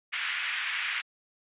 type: band-pass noise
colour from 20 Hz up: pink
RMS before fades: -32 dBFS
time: 0.12-1.02 s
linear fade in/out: 20 ms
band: 1600 to 3000 Hz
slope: 24 dB/octave
effects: resampled to 8000 Hz